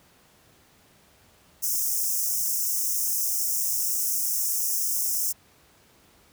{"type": "high-pass noise", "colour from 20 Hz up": "white", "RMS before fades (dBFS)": -26, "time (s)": [1.62, 5.33], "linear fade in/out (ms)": 20, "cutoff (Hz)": 5300, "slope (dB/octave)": 96, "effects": ["pink hiss -58 dBFS RMS until 6.32 s", "high-pass 60 Hz 12 dB/octave"]}